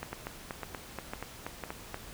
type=two click trains; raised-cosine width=0.5 ms; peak=-21 / -21 dBFS; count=9 / 4; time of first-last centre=0.03-1.944 / 0.13-1.638 s; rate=4.18 / 1.99 Hz; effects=pink hiss -48 dBFS RMS until 2.13 s